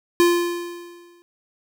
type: tone with exponential decay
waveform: square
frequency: 346.9 Hz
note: F4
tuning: 12 cents flat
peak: -12 dBFS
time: 0.2-1.22 s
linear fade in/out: 0 ms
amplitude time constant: 220 ms
effects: none